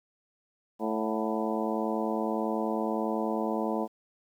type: harmonic tone with a mistuned harmonic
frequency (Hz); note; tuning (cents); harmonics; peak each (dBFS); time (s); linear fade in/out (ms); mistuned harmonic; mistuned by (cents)
110; A2; 0; 2 / 3 / 4 / 5 / 6 / 7 / 8 / 9; -32 / -34 / -35 / -36 / -37 / -37 / -38 / -39; 0.79-3.88; 50; 7; -65
effects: 10-bit